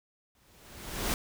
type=noise with exponential growth; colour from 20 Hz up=pink; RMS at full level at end=-28 dBFS; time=0.35-1.14 s; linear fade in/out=1 ms; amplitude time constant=170 ms; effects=none